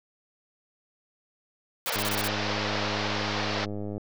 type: band-pass noise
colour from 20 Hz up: pink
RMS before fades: -31 dBFS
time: 1.86-3.66 s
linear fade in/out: 20 ms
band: 480 to 5400 Hz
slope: 48 dB/octave
type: noise bursts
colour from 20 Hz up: white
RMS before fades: -32 dBFS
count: 7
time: 1.86-2.276 s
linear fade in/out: 0 ms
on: 38 ms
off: 25 ms
type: click train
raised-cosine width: 2 ms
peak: -22 dBFS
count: 209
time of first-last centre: 1.96-3.979 s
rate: 103 Hz
effects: none